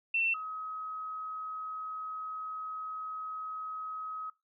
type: tone pair in turn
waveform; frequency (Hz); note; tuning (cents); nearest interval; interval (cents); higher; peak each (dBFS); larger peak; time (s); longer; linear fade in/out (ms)
sine; 2693 / 1270.9; E7 / D#6; +36 / +36; octave + minor second; 1300; first; -27 / -36; first; 0.14-0.34 / 0.34-4.3; second; 5
effects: noise-tail reverb RT60 0.2 s tail -19 dB re dry